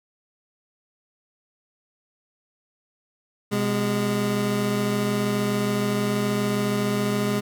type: tone pair together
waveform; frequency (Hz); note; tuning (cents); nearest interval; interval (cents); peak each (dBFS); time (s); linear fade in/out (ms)
25% pulse; 125.9 / 205; B2 / G#3; +34 / -22; minor sixth; 844; -24 / -19; 3.51-7.41; 20
effects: none